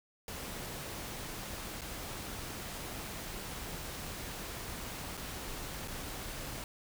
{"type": "noise with dropouts", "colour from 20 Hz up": "pink", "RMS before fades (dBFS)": -42, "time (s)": [0.28, 6.64], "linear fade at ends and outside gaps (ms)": 1, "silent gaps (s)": [[1.81, 1.817], [5.171, 5.175], [5.876, 5.881]], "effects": []}